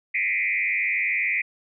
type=tone with frequency modulation; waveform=sine; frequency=2215 Hz; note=C#7; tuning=2 cents flat; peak=-21 dBFS; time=0.14-1.42 s; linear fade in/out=10 ms; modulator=92.7 Hz; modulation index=2.8; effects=none